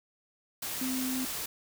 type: tone in noise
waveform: sine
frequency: 258.3 Hz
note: C4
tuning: 22 cents flat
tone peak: -31 dBFS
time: 0.81-1.25 s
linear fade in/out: 5 ms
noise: white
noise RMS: -36 dBFS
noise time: 0.62-1.46 s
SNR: +2 dB
effects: none